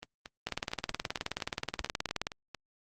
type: two click trains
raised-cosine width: 0.2 ms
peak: -14 / -24 dBFS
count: 35 / 12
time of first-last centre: 0.47-2.269 / 0.03-2.547 s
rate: 18.9 / 4.37 Hz
effects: Opus 32 kbps